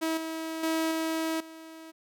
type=tone with level steps; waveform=sawtooth; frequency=322.3 Hz; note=E4; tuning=39 cents flat; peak=-23 / -29 / -22 / -24 / -40 dBFS; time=0.01-1.92 s; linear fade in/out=20 ms; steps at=0.17 / 0.63 / 0.91 / 1.4 s; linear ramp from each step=5 ms; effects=none